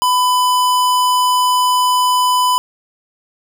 square tone, 1000 Hz, B5, 21 cents sharp, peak -12 dBFS, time 0.02-2.58 s, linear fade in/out 0 ms, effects none

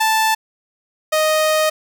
sawtooth tone pair in turn, 880 / 622.3 Hz, A5 / D#5, 0 / 0 cents, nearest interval tritone, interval 600 cents, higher first, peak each -10 dBFS, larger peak neither, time 0-0.35 / 1.12-1.7 s, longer second, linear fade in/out 10 ms, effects none

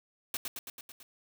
white noise with echo, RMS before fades -34 dBFS, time 0.34-0.37 s, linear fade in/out 2 ms, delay 110 ms, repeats 6, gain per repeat -3 dB, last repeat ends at 1.03 s, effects none

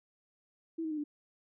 sine tone with pitch steps, 327.2 / 316.1 / 305.3 / 294.9 Hz, E4 / D#4 / D#4 / D4, -13 / +27 / -33 / +7 cents, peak -33 dBFS, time 0.78-1.04 s, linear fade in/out 10 ms, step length 65 ms, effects none

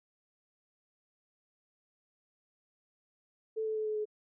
sine tone with pitch steps, 440 / 436.2 / 432.4 / 428.7 / 425 Hz, A4 / A4 / A4 / A4 / G#4, 0 / -15 / -30 / -45 / +40 cents, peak -31 dBFS, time 3.56-4.055 s, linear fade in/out 20 ms, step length 99 ms, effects none

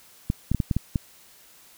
clicks, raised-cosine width 5 ms, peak -10 dBFS, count 7, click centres 0.301 / 0.516 / 0.547 / 0.602 / 0.712 / 0.766 / 0.958 s, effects white hiss -53 dBFS RMS until 1.77 s

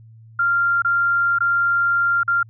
sine tone with dropouts, 1390 Hz, F6, 9 cents flat, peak -15 dBFS, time 0.39-2.43 s, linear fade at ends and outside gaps 5 ms, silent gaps 0.821-0.847 / 1.387-1.405 / 2.233-2.278 s, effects added 112 Hz sine -42 dBFS peak until 2.49 s

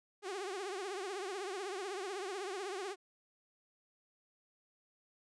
sawtooth tone with vibrato, 386 Hz, G4, 27 cents flat, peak -35 dBFS, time 0.22-2.96 s, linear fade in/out 50 ms, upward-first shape triangle, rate 16 Hz, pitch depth 160 cents each way, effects resampled to 22050 Hz

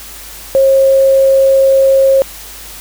sine tone, 539 Hz, C#5, 49 cents flat, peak -5 dBFS, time 0.55-2.22 s, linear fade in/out 0 ms, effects added 50 Hz sine -37 dBFS peak until 2.8 s + white hiss -31 dBFS RMS until 2.8 s

